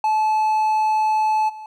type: tone with level steps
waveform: triangle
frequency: 865 Hz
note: A5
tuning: 30 cents flat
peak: -14 / -31 dBFS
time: 0.04-1.66 s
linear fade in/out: 2 ms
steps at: 1.48 s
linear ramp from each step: 20 ms
effects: none

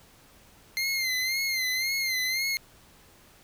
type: tone with vibrato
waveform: 25% pulse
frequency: 2093 Hz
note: C7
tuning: in tune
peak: -22 dBFS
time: 0.77-2.57 s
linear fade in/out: 0 ms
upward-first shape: sine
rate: 1.9 Hz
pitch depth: 67 cents each way
effects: pink hiss -56 dBFS RMS until 3.43 s

